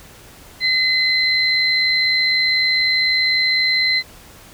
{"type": "tone pair together", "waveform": "sine", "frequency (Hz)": [2044, 4088], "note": ["C7", "C8"], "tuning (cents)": [-41, -41], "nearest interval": "octave", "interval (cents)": 1200, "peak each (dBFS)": -17, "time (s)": [0.6, 4.03], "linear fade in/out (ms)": 50, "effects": ["pink hiss -43 dBFS RMS until 4.53 s"]}